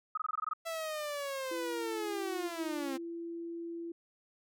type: tone bursts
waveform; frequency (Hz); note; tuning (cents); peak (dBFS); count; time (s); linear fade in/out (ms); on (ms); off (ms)
sine; 1263; D#6; +26; -31; 9; 0.15-0.535; 5; 25; 20
type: linear sweep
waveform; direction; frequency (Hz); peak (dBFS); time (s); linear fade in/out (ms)
sawtooth; down; 666 to 259.2; -32; 0.65-2.98; 20
type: tone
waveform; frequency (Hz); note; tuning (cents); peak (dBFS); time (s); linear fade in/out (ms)
sine; 337.2; E4; +39; -38; 1.51-3.92; 5
effects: none